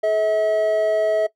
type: tone pair together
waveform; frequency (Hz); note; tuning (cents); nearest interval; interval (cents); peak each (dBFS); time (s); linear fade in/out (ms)
triangle; 429.4 / 643.4; A4 / E5; -42 / -42; perfect fifth; 700; -22 / -15; 0.03-1.27; 10
effects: noise-tail reverb RT60 0.1 s tail -19 dB re dry